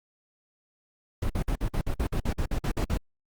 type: noise bursts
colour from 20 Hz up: brown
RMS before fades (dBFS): -26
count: 14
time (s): 1.22-2.974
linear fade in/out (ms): 5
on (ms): 77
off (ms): 52
effects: Opus 48 kbps